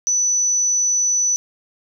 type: tone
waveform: sine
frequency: 5970 Hz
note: F#8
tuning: 15 cents sharp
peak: -15 dBFS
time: 0.07-1.36 s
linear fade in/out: 0 ms
effects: none